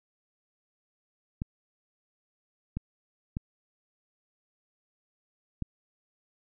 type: clicks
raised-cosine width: 5 ms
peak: -19 dBFS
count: 4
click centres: 1.419 / 2.77 / 3.369 / 5.623 s
effects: none